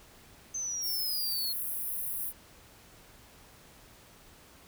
sine exponential sweep, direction down, 6272 to 4266 Hz, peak -32 dBFS, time 0.54-1.53 s, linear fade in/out 10 ms
white high-pass noise, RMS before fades -35 dBFS, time 0.81-2.33 s, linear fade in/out 50 ms, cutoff 9600 Hz, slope 96 dB/octave
effects pink hiss -56 dBFS RMS until 4.67 s

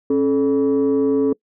sine tone pair together, 272.8 / 433.1 Hz, C#4 / A4, -28 / -27 cents, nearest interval minor sixth, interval 801 cents, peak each -15 dBFS, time 0.1-1.33 s, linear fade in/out 5 ms, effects noise-tail reverb RT60 0.1 s tail -24 dB re dry + tanh soft clip ceiling -11 dBFS

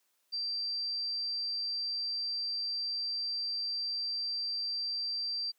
sine tone, 4699 Hz, D8, in tune, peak -32 dBFS, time 0.32-5.52 s, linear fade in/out 20 ms, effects white hiss -75 dBFS RMS until 5.58 s + high-pass 300 Hz 12 dB/octave

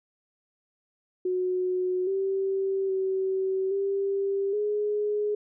sine tone with pitch steps, 366.3 / 387.2 / 381 / 394.5 / 417.4 Hz, F#4 / G4 / G4 / G4 / G#4, -17 / -21 / -49 / +11 / +9 cents, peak -24 dBFS, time 1.25-5.35 s, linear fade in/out 5 ms, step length 820 ms, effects none

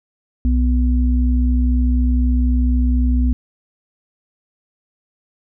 sine tone pair together, 62 / 248.3 Hz, B1 / B3, +7 / +9 cents, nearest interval 2 octaves, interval 2402 cents, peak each -13 / -20 dBFS, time 0.45-3.33 s, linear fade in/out 0 ms, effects none

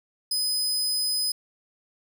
sawtooth tone, 5020 Hz, D#8, 15 cents sharp, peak -21 dBFS, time 0.31-1.32 s, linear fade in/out 5 ms, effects none

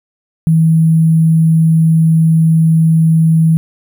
sine tone with sample-and-hold, 161.6 Hz, E3, 34 cents flat, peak -6 dBFS, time 0.47-3.57 s, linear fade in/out 0 ms, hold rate 11025 Hz, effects none

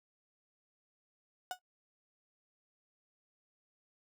35% pulse tone with exponential decay, 734 Hz, F#5, 14 cents flat, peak -31 dBFS, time 1.51-1.59 s, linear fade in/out 1 ms, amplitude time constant 17 ms, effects noise-tail reverb RT60 0.1 s tail -18 dB re dry

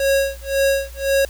square tone with tremolo, 548 Hz, C#5, 20 cents flat, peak -14 dBFS, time 0-1.25 s, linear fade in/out 2 ms, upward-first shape sine, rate 1.9 Hz, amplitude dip 100%, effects added 60 Hz sine -34 dBFS peak until 1.29 s + white hiss -44 dBFS RMS until 1.29 s

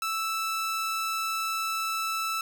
sawtooth tone, 1318.5 Hz, E6, in tune, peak -24 dBFS, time 0.02-2.41 s, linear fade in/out 2 ms, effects none

